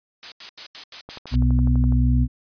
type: noise bursts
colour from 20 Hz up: blue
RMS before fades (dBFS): -29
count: 7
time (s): 0.23-1.356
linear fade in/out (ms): 0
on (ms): 88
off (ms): 85
type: click train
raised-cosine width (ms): 1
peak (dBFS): -24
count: 11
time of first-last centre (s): 1.09-1.923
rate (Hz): 12
type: harmonic tone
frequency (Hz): 61.9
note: B1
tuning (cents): +5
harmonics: 1 / 2 / 4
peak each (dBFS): -17 / -20 / -23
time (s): 1.31-2.28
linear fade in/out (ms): 50
effects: resampled to 11025 Hz